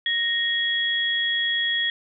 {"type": "tone pair together", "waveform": "sine", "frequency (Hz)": [1864.7, 3323], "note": ["A#6", "G#7"], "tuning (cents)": [0, 0], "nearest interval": "minor seventh", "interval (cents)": 1000, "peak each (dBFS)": [-24, -23], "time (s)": [0.06, 1.9], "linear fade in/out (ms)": 2, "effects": []}